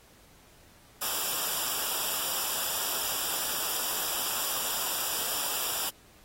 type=noise with comb filter; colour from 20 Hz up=white; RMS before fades=-31 dBFS; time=1.01-5.9 s; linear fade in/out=10 ms; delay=0.47 ms; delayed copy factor=-0.75; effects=pink hiss -58 dBFS RMS until 6.24 s + AAC 48 kbps